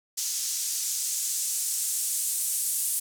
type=noise with band-pass filter sweep; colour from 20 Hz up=blue; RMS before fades=-29 dBFS; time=0.17-3 s; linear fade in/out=10 ms; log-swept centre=6000 to 9200 Hz; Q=1.6; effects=none